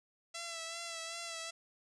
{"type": "tone with vibrato", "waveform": "5% pulse", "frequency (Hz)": 668, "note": "E5", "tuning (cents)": 23, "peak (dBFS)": -29, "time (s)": [0.34, 1.51], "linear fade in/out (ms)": 10, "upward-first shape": "sine", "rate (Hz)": 2.6, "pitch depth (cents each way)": 35, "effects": ["resampled to 22050 Hz"]}